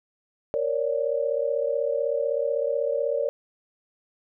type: tone cluster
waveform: sine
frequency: 465.9 / 549 / 585 Hz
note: A#4 / C#5 / D5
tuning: -1 / -17 / -7 cents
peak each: -27 dBFS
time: 0.54-3.29 s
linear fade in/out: 0 ms
effects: none